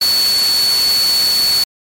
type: tone in noise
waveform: sine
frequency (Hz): 4435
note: C#8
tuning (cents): 0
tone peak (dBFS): -11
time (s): 0.01-1.64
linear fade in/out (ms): 5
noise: white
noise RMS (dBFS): -21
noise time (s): 0.01-1.64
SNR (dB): +7
effects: MP3 64 kbps